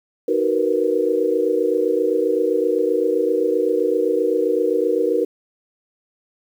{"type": "chord", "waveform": "sine", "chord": "B major seventh", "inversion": "first", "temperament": "equal with one note detuned", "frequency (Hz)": [311.1, 374.3, 466.2, 493.9], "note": ["D#4", "F#4", "A#4", "B4"], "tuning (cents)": [0, 20, 0, 0], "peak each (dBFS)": [-24, -22, -19, -23], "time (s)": [0.28, 5.25], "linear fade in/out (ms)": 5, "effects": ["8-bit"]}